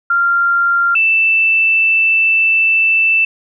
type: tone pair in turn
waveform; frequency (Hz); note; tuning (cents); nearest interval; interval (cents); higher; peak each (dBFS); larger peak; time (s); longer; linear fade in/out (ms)
sine; 1388 / 2653; F6 / E7; -11 / +10; major seventh; 1121; second; -10 / -9; second; 0.1-0.95 / 0.95-3.25; second; 5
effects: none